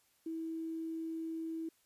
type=tone with quantisation; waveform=sine; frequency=325 Hz; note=E4; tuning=24 cents flat; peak=-37 dBFS; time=0.26-1.69 s; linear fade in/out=5 ms; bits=11; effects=white hiss -72 dBFS RMS until 1.85 s + resampled to 32000 Hz